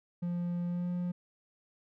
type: tone with pitch glide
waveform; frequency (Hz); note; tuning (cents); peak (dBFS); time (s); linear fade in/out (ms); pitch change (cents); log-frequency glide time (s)
triangle; 174.6 to 177.24; F3 to F3; 0 to +26; -29; 0.22-1.12; 10; +26; 0.66-0.89
effects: none